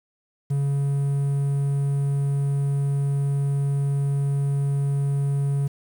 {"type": "tone with quantisation", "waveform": "triangle", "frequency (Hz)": 140.2, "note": "C#3", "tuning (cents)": 20, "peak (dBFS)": -18, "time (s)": [0.5, 5.68], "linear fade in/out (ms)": 10, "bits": 8, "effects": []}